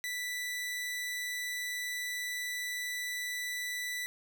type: tone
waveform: sawtooth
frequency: 1975.5 Hz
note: B6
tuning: in tune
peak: -31 dBFS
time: 0.04-4.06 s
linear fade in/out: 0 ms
effects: none